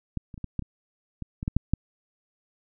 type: clicks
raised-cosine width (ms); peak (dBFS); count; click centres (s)
5; -16 / -28 / -29 / -20 / -15 / -25 / -21 / -20 / -13 / -8 / -9; 11; 0.173 / 0.342 / 0.378 / 0.443 / 0.593 / 0.623 / 1.223 / 1.429 / 1.479 / 1.566 / 1.736
effects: none